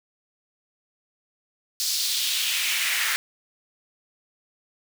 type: noise with high-pass filter sweep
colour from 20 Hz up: pink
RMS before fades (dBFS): -25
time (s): 1.8-3.16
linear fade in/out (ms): 0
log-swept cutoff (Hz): 5000 to 1700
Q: 2.3
effects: none